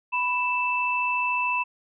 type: tone pair together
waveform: sine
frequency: 987.8 / 2646 Hz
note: B5 / E7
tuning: 0 / +6 cents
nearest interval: octave + perfect fourth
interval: 1706 cents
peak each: -25 dBFS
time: 0.12-1.64 s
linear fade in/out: 20 ms
effects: none